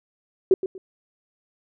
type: tone with echo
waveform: sine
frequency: 377.9 Hz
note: F#4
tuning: 37 cents sharp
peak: -11 dBFS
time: 0.51-0.54 s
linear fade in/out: 2 ms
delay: 120 ms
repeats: 2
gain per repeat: -12 dB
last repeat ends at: 0.78 s
effects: none